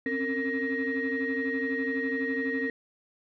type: tone cluster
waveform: sine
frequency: 262.8 / 274.8 / 458.1 / 1879 Hz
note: C4 / C#4 / A#4 / A#6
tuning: +8 / -15 / -30 / +13 cents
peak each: -31 / -33 / -32 / -30 dBFS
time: 0.06-2.7 s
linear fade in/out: 2 ms
effects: tanh soft clip ceiling -21 dBFS